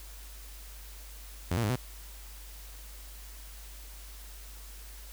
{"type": "tone with pitch steps", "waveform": "sawtooth", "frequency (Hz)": [88.2, 117.2, 103.2, 126], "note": ["F2", "A#2", "G#2", "B2"], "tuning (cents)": [18, 10, -10, 35], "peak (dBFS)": -23, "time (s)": [1.51, 1.758], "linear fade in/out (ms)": 5, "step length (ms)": 62, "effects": ["added 50 Hz sine -45 dBFS peak until 5.12 s", "white hiss -51 dBFS RMS until 5.12 s"]}